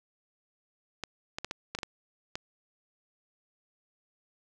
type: clicks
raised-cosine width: 0.2 ms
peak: -17 dBFS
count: 8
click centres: 1.037 / 1.385 / 1.446 / 1.511 / 1.75 / 1.788 / 1.832 / 2.355 s
effects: none